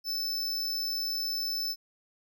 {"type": "tone", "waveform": "square", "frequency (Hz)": 5274, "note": "E8", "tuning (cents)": 0, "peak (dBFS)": -30, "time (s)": [0.04, 1.76], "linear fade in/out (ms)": 50, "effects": []}